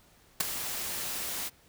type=noise with ADSR envelope; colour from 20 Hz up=white; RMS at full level=-23 dBFS; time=0.4-1.5 s; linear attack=8 ms; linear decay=8 ms; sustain=-12 dB; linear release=32 ms; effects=pink hiss -61 dBFS RMS until 1.68 s